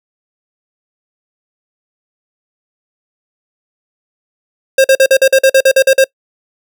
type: tone bursts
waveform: square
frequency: 534 Hz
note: C5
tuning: 35 cents sharp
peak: -5 dBFS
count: 12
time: 4.78-6.042 s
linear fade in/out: 5 ms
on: 63 ms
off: 46 ms
effects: noise-tail reverb RT60 0.1 s tail -25 dB re dry